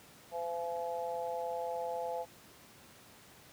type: harmonic tone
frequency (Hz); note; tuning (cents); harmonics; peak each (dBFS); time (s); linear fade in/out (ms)
170; F3; -46; 3 / 4 / 5; -38 / -39 / -40; 0.31-2.26; 50
effects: pink hiss -57 dBFS RMS until 3.52 s + high-pass 100 Hz 12 dB/octave